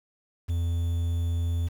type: tone with quantisation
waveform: triangle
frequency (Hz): 84.9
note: F2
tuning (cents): -48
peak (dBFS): -22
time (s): 0.48-1.69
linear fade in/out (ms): 20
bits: 8
effects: none